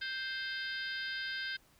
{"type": "harmonic tone with a mistuned harmonic", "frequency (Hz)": 523.3, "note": "C5", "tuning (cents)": 0, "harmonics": [3, 4, 5, 6, 7, 8, 9], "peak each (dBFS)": [-38, -47, -51, -46, -46, -50, -45], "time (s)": [0.01, 1.57], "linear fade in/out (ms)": 10, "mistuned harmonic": 9, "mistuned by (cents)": 57, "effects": ["pink hiss -66 dBFS RMS until 1.79 s"]}